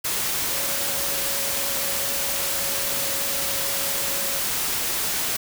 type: tone in noise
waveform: sine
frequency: 554.4 Hz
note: C#5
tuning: in tune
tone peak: -36 dBFS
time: 0.51-4.4 s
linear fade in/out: 10 ms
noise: white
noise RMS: -25 dBFS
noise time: 0.04-5.37 s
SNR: -14 dB
effects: none